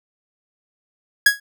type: tone with exponential decay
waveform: 45% pulse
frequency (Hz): 1661.2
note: G#6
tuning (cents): 0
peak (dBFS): -6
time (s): 1.26-1.4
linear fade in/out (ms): 5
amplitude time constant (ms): 29
effects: none